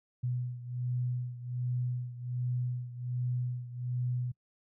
sine beating tone pair, 123.47 / 124.77 Hz, B2 / B2, 0 / +18 cents, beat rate 1.3 Hz, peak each -33 / -37 dBFS, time 0.23-4.32 s, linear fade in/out 10 ms, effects noise-tail reverb RT60 0.1 s tail -24 dB re dry

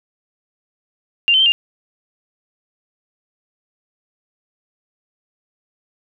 sine tone with pitch steps, 2789 / 3075 / 3137 / 2805 Hz, F7 / G7 / G7 / F7, -3 / -34 / +1 / +7 cents, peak -10 dBFS, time 1.28-1.52 s, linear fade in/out 0 ms, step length 60 ms, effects none

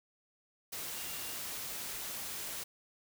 sine tone in noise, 2794 Hz, F7, in tune, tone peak -52 dBFS, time 0.94-1.37 s, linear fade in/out 10 ms, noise white, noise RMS -41 dBFS, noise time 0.72-2.64 s, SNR -14 dB, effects none

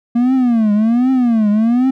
triangle tone with vibrato, 233.1 Hz, A#3, in tune, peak -8 dBFS, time 0.15-1.91 s, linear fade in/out 10 ms, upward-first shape triangle, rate 1.3 Hz, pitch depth 230 cents each way, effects none

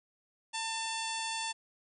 harmonic tone with a mistuned harmonic, 897 Hz, A5, 33 cents sharp, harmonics 1 / 2 / 3 / 4 / 5 / 6 / 7 / 8 / 9 / 10, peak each -38 / -44 / -41 / -42 / -43 / -48 / -49 / -46 / -50 / -45 dBFS, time 0.53-1.53 s, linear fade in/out 20 ms, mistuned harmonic 4, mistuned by -51 cents, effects none

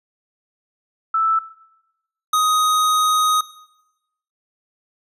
sine / square tone pair in turn, 1318.5 / 1251.6 Hz, E6 / D#6, 0 / +10 cents, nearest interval minor second, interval 90 cents, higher first, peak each -15 dBFS, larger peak neither, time 1.14-1.39 / 2.33-3.41 s, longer second, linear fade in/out 5 ms, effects noise-tail reverb RT60 0.9 s tail -18 dB re dry + resampled to 32000 Hz

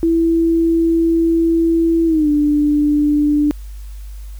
sine tone with pitch glide, 331.2 to 295.1 Hz, E4 to D4, +8 to +8 cents, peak -11 dBFS, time 0.03-3.51 s, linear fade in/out 0 ms, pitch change -200 cents, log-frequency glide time 2.06-2.29 s, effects added 50 Hz sine -28 dBFS peak until 4.39 s + white hiss -49 dBFS RMS until 4.39 s

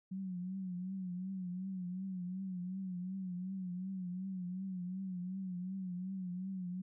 sine tone with vibrato, 185 Hz, F#3, in tune, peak -38 dBFS, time 0.11-6.82 s, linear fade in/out 10 ms, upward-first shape triangle, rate 2.7 Hz, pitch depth 88 cents each way, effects none

